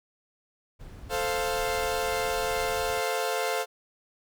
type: noise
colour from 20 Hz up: brown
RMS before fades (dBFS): -42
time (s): 0.79-3.01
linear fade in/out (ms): 20
type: chord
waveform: sawtooth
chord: F major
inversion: first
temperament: equal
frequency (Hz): 440 / 523.3 / 698.5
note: A4 / C5 / F5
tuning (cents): 0 / 0 / 0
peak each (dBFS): -27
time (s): 1.09-3.66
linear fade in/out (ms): 50
effects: none